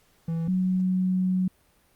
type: tone pair in turn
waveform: triangle / sine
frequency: 164.81 / 184.99 Hz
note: E3 / F#3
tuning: 0 / 0 cents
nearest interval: major second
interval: 200 cents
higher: second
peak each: -23 / -21 dBFS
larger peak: second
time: 0.28-0.48 / 0.48-1.48 s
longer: second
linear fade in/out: 5 ms
effects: pink hiss -63 dBFS RMS until 1.95 s + Opus 48 kbps